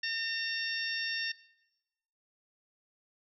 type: harmonic tone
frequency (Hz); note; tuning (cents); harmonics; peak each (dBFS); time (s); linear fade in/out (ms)
910; A#5; -42; 2 / 3 / 4 / 5 / 6; -35 / -38 / -42 / -44 / -37; 0.03-1.32; 5
effects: noise-tail reverb RT60 1.0 s tail -21 dB re dry